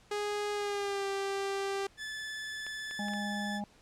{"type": "tone with pitch glide", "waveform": "sawtooth", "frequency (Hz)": [413.9, 393.6], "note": ["G#4", "G4"], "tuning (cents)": [-6, 7], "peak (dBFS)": -28, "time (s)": [0.11, 1.87], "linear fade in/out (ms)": 5, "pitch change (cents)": -87, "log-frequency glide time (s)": [0.53, 1.07]}
{"type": "tone with vibrato", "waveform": "sawtooth", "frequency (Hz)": 1737, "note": "A6", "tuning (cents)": -23, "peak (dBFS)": -34, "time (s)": [1.97, 3.61], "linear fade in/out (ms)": 50, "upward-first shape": "sine", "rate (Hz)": 18, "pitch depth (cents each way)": 8}
{"type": "clicks", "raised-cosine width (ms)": 0.3, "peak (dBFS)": -30, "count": 4, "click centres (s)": [2.666, 2.911, 3.084, 3.136]}
{"type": "harmonic tone", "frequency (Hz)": 205.4, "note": "G#3", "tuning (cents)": -19, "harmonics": [1, 3, 4], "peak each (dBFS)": [-35, -46, -40], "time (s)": [2.99, 3.64], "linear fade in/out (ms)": 2}
{"effects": ["pink hiss -62 dBFS RMS until 3.81 s", "low-pass 8000 Hz 12 dB/octave"]}